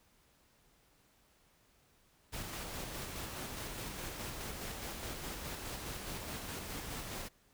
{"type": "noise with tremolo", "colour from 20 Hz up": "pink", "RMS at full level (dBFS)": -42, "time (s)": [2.32, 7.29], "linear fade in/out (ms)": 20, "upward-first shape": "square", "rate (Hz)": 4.8, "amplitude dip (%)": 25, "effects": ["pink hiss -69 dBFS RMS until 7.53 s"]}